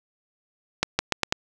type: accelerating click train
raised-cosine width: 0.2 ms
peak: -3 dBFS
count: 5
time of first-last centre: 0.83-1.325 s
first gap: 160 ms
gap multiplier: 0.83
effects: none